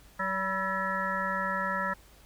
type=harmonic tone with a mistuned harmonic; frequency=190 Hz; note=F#3; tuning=46 cents sharp; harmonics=1 / 3 / 5 / 7 / 9 / 10; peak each=-38 / -37 / -34 / -33 / -34 / -38 dBFS; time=0.19-1.94 s; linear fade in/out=10 ms; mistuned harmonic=5; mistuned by=+50 cents; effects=added 50 Hz sine -57 dBFS peak until 2.25 s + pink hiss -58 dBFS RMS until 2.25 s